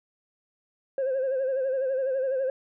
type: tone with vibrato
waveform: sine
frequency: 529 Hz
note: C5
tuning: 19 cents sharp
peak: -22 dBFS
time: 0.98-2.5 s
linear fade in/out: 2 ms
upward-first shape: sine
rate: 12 Hz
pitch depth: 66 cents each way
effects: tanh soft clip ceiling -22 dBFS